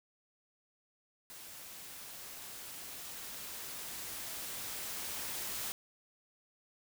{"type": "noise with level ramp", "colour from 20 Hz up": "white", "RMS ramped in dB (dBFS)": [-50, -39], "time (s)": [1.3, 5.72], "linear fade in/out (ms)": 0, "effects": []}